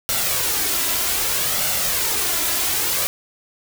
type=noise with flanger; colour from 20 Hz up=white; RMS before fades=-21 dBFS; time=0.09-3.07 s; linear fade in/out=0 ms; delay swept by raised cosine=1.4 to 3 ms; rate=0.63 Hz; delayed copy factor=+0.5; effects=none